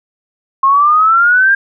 sine exponential sweep, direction up, 1068 to 1618 Hz, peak -6 dBFS, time 0.63-1.55 s, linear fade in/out 5 ms, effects none

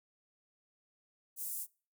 pink high-pass noise, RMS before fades -40 dBFS, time 1.36-1.67 s, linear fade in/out 50 ms, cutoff 8900 Hz, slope 24 dB/octave, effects noise-tail reverb RT60 0.4 s tail -25 dB re dry

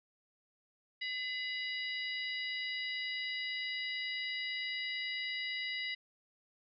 harmonic tone with a mistuned harmonic, 969 Hz, B5, 33 cents flat, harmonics 2 / 3 / 4 / 5, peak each -38 / -42 / -44 / -46 dBFS, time 1.01-5.95 s, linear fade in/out 10 ms, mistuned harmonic 2, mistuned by +76 cents, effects none

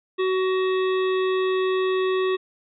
harmonic tone, 374.8 Hz, F#4, 22 cents sharp, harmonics 1 / 3 / 5 / 7 / 9 / 10, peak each -20 / -30 / -34 / -37 / -39 / -40 dBFS, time 0.18-2.37 s, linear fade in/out 20 ms, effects none

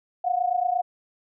sine tone pair together, 706.4 / 735 Hz, F5 / F#5, +20 / -12 cents, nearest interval minor second, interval 68 cents, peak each -24 dBFS, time 0.24-0.82 s, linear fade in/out 10 ms, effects none

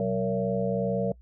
sine tone cluster, 128.7 / 190.7 / 463.6 / 566 / 670 Hz, C3 / G3 / A#4 / C#5 / E5, -28 / -47 / -10 / +36 / +28 cents, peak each -34 / -29 / -29 / -30 / -34 dBFS, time 0-1.12 s, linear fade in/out 2 ms, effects noise-tail reverb RT60 0.1 s tail -24 dB re dry + added 60 Hz sine -49 dBFS peak until 1.21 s

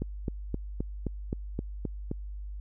click train, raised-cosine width 3 ms, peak -18 dBFS, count 9, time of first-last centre 0.02-2.114 s, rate 3.82 Hz, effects added 50 Hz sine -36 dBFS peak until 2.6 s

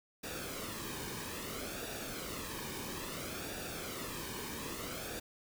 pink noise with flanger, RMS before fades -42 dBFS, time 0.23-5.2 s, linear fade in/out 10 ms, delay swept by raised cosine 0.95 to 1.5 ms, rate 0.6 Hz, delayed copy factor -0.6, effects none

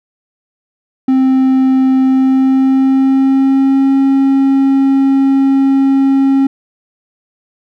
triangle tone with pitch glide, 262.5 to 271.3 Hz, C4 to C#4, +6 to -37 cents, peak -5 dBFS, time 1.08-6.47 s, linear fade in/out 5 ms, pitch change +57 cents, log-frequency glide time 2.04-3.96 s, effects none

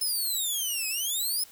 10% pulse exponential two-way sweep, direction down then up, 5274 to 2511 to 5274 Hz, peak -20 dBFS, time 0.01-1.44 s, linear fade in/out 5 ms, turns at 0.88 s, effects white hiss -52 dBFS RMS until 1.51 s

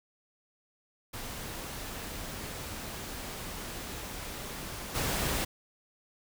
pink noise with level steps, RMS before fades -40 / -31 dBFS, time 1.13-5.45 s, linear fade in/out 10 ms, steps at 4.94 s, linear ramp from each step 20 ms, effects none

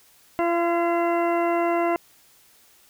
harmonic tone with a mistuned harmonic, 341.6 Hz, F4, 38 cents flat, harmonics 1 / 2 / 3 / 4 / 5 / 6 / 8, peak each -23 / -23 / -29 / -33 / -41 / -34 / -39 dBFS, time 0.39-1.96 s, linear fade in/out 0 ms, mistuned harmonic 5, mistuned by -27 cents, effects white hiss -56 dBFS RMS until 2.89 s

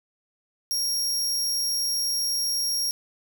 sawtooth tone, 5588 Hz, F8, in tune, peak -21 dBFS, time 0.71-2.91 s, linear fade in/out 0 ms, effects none

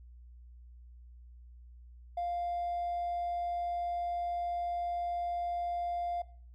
sine tone with hard clipping, 698.5 Hz, F5, in tune, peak -32 dBFS, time 2.17-6.22 s, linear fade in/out 5 ms, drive 1 dB, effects noise-tail reverb RT60 0.5 s tail -19 dB re dry + added 60 Hz sine -50 dBFS peak until 6.54 s

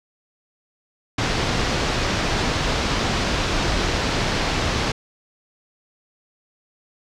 pink low-pass noise, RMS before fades -22 dBFS, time 1.18-4.92 s, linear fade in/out 5 ms, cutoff 5800 Hz, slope 24 dB/octave, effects none

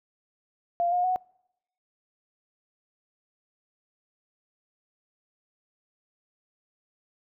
sine tone with pitch steps, 693 / 715 / 737.6 Hz, F5 / F5 / F#5, -14 / +41 / -6 cents, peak -22 dBFS, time 0.8-1.16 s, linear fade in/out 0 ms, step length 120 ms, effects noise-tail reverb RT60 0.8 s tail -26 dB re dry

